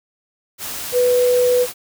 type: tone in noise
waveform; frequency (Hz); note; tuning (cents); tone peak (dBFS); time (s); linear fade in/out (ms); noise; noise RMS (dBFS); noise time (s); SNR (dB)
sine; 494.3; B4; +1; -12; 0.92-1.67; 50; white; -28; 0.58-1.74; +13
effects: none